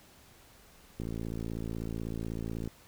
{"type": "click train", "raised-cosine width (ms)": 3, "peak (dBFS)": -24, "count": 95, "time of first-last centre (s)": [1, 2.676], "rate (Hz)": 56.1, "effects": ["pink hiss -58 dBFS RMS until 2.87 s"]}